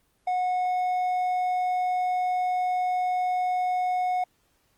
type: tone with hard clipping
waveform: sine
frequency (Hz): 730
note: F#5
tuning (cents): -24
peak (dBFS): -24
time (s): 0.27-4.24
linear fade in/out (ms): 5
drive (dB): 3
effects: pink hiss -68 dBFS RMS until 4.77 s + Opus 24 kbps